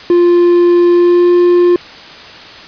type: tone with pitch glide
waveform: triangle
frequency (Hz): 349.2 to 352.4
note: F4 to F4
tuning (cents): 0 to +16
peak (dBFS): -3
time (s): 0.1-1.76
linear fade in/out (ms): 2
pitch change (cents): +16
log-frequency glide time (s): 0.9-1.31
effects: white hiss -32 dBFS RMS until 2.67 s + resampled to 11025 Hz